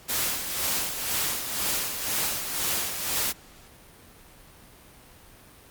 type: noise with tremolo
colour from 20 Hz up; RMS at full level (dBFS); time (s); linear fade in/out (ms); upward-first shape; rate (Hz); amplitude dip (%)
white; -26; 0.08-3.33; 20; sine; 2; 55
effects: pink hiss -51 dBFS RMS until 5.7 s + Opus 48 kbps